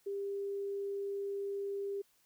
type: tone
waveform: sine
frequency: 398.7 Hz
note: G4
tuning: 29 cents sharp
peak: -35 dBFS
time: 0.06-2.02 s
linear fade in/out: 10 ms
effects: white hiss -71 dBFS RMS until 2.25 s